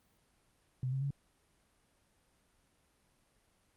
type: tone with pitch steps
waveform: sine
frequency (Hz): 128.2 / 133.88 / 139.8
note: C3 / C3 / C#3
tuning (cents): -35 / +40 / +15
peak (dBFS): -32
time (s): 0.83-1.106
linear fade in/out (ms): 2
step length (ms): 92
effects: pink hiss -72 dBFS RMS until 3.76 s + Opus 32 kbps